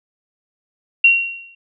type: tone with exponential decay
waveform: sine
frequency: 2746 Hz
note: F7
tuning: 30 cents flat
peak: -5 dBFS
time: 1.04-1.55 s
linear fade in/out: 5 ms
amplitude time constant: 110 ms
effects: none